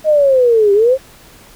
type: linear two-way sweep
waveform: sine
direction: down then up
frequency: 630 to 392.7 to 545 Hz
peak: -7 dBFS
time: 0.04-0.98 s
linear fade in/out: 50 ms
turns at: 0.73 s
effects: pink hiss -42 dBFS RMS until 1.55 s